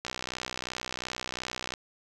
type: click train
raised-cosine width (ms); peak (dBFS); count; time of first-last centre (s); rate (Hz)
0.2; -16; 107; 0.05-1.738; 62.8
effects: none